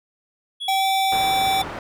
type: tone with pitch glide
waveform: triangle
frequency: 3361 to 3530 Hz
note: G#7 to A7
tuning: +20 to +5 cents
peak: -25 dBFS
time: 0.6-1.64 s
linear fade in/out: 20 ms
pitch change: +85 cents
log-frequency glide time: 0.76-0.87 s
type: tone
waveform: square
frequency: 772 Hz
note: G5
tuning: 27 cents flat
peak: -19 dBFS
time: 0.68-1.62 s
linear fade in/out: 5 ms
type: low-pass noise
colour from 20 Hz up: white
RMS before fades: -32 dBFS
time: 1.12-1.79 s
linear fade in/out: 2 ms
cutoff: 1200 Hz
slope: 12 dB/octave
effects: none